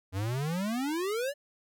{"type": "exponential sweep", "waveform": "square", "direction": "up", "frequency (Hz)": [90.5, 593], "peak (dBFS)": -30, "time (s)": [0.12, 1.34], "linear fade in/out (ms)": 50, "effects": []}